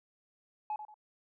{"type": "tone with echo", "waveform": "sine", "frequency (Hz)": 850, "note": "G#5", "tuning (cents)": 40, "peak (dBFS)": -31, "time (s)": [0.7, 0.76], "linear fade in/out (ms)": 2, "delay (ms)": 91, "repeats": 2, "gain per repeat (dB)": -10, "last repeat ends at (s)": 0.942, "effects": ["tanh soft clip ceiling -30 dBFS"]}